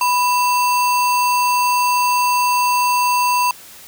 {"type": "tone with sample-and-hold", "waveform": "sine", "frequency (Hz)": 987.8, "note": "B5", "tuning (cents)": 0, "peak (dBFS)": -13, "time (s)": [0.01, 3.51], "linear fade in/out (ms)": 2, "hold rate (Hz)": 3675, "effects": ["white hiss -40 dBFS RMS until 3.87 s"]}